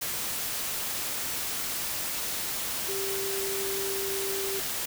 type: tone in noise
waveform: sine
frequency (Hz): 391.3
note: G4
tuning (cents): -3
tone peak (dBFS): -32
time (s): 2.88-4.6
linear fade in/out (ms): 10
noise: white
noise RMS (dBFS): -32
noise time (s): 0.01-4.86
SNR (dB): -3
effects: none